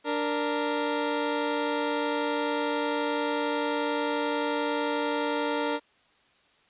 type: tone pair together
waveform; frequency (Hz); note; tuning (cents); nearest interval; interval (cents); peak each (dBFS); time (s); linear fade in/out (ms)
20% pulse; 293.7 / 466.2; D4 / A#4; 0 / 0; minor sixth; 800; -24; 0.04-5.8; 50
effects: white hiss -63 dBFS RMS until 6.69 s + resampled to 8000 Hz